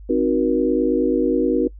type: chord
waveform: sine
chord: C half-diminished seventh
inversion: none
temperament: equal with one note detuned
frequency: 261.6 / 311.1 / 370 / 475.7 Hz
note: C4 / Eb4 / Gb4 / Bb4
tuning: 0 / 0 / 0 / +35 cents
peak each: -21 dBFS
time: 0.09-1.68 s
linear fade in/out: 10 ms
effects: noise-tail reverb RT60 0.1 s tail -22 dB re dry + added 50 Hz sine -36 dBFS peak until 1.79 s